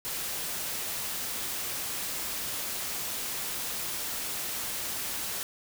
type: noise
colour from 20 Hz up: white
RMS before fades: -34 dBFS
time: 0.05-5.43 s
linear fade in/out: 0 ms
effects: none